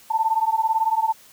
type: beating tone pair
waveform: sine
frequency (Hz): 881 / 899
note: A5 / A5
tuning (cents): +2 / +37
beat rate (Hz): 18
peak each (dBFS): -21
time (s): 0.1-1.13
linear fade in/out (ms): 10
effects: white hiss -50 dBFS RMS until 1.32 s